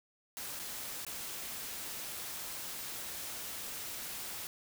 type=noise with dropouts; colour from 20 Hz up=white; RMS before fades=-42 dBFS; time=0.37-4.47 s; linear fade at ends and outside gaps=0 ms; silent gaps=0.592-0.597 / 1.049-1.066 s; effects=none